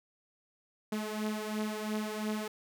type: beating tone pair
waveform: sawtooth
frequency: 213.1 / 216 Hz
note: G#3 / A3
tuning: +45 / -32 cents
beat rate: 2.9 Hz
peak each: -31 / -34 dBFS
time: 0.92-2.48 s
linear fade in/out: 5 ms
effects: none